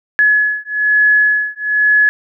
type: beating tone pair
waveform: sine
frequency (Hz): 1698 / 1699.1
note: G#6 / G#6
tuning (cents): +38 / +39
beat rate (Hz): 1.1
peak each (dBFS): -13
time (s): 0.19-2.09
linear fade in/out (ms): 0
effects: none